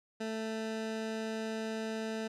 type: tone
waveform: 20% pulse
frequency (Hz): 221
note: A3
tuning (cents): +8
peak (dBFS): -30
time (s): 0.2-2.28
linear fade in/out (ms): 10
effects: low-pass 7000 Hz 12 dB/octave